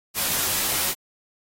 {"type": "noise with comb filter", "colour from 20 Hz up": "white", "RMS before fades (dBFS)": -24, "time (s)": [0.14, 0.95], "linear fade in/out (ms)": 50, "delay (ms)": 17, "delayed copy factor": -0.85, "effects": ["AAC 48 kbps"]}